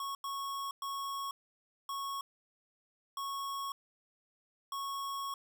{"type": "tone bursts at uneven times", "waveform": "square", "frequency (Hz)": 1103, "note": "C#6", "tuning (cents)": -9, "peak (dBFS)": -37, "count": 6, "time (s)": [[0, 0.15], [0.24, 0.71], [0.82, 1.31], [1.89, 2.21], [3.17, 3.72], [4.72, 5.34]], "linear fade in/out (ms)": 2, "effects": []}